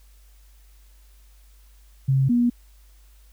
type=tone pair in turn; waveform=sine; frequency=134.2 / 240.6 Hz; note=C3 / B3; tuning=+44 / -45 cents; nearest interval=minor seventh; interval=1011 cents; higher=second; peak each=-16 dBFS; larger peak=neither; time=2.08-2.29 / 2.29-2.5 s; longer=neither; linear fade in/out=10 ms; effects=added 50 Hz sine -49 dBFS peak until 3.32 s + white hiss -61 dBFS RMS until 3.32 s